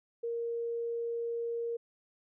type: tone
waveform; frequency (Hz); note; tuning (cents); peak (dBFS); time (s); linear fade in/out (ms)
sine; 466.9; A#4; +3; -32; 0.23-1.77; 10
effects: none